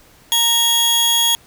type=tone pair together; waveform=sawtooth; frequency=932.3 / 3322 Hz; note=A#5 / G#7; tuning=0 / 0 cents; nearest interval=octave + minor seventh; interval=2200 cents; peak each=-20 / -10 dBFS; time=0.32-1.35 s; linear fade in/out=0 ms; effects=pink hiss -49 dBFS RMS until 1.46 s